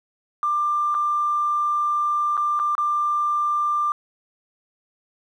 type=tone with dropouts; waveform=triangle; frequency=1189 Hz; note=D6; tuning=21 cents sharp; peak=-15 dBFS; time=0.43-3.92 s; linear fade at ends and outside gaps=1 ms; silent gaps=0.944-0.949 / 2.369-2.376 / 2.592-2.598 / 2.752-2.78 s; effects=tanh soft clip ceiling -17 dBFS